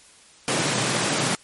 pink high-pass noise, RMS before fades -23 dBFS, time 0.48-1.35 s, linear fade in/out 0 ms, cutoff 110 Hz, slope 96 dB/octave, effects white hiss -51 dBFS RMS until 1.43 s + MP3 48 kbps

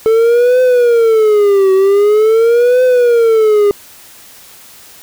triangle tone with vibrato, 440 Hz, A4, in tune, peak -4 dBFS, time 0.06-3.71 s, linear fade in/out 0 ms, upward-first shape triangle, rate 0.45 Hz, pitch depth 260 cents each way, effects white hiss -38 dBFS RMS until 5.02 s

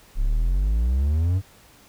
triangle exponential sweep, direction up, 32.38 to 98 Hz, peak -16 dBFS, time 0.15-1.42 s, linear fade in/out 50 ms, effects pink hiss -52 dBFS RMS until 1.88 s

